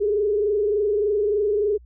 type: tone with frequency modulation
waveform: sine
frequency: 415.3 Hz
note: G#4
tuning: in tune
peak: -18 dBFS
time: 0-1.78 s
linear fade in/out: 20 ms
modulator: 23.4 Hz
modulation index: 0.82
effects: added 60 Hz sine -45 dBFS peak until 1.85 s